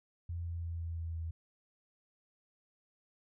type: tone with pitch steps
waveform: sine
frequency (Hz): 85.4 / 84.71 / 84.03 / 83.35 / 82.68 / 82.02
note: F2 / E2 / E2 / E2 / E2 / E2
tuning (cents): -38 / +48 / +34 / +20 / +6 / -8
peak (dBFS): -36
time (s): 0.29-1.31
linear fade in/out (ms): 5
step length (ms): 170
effects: none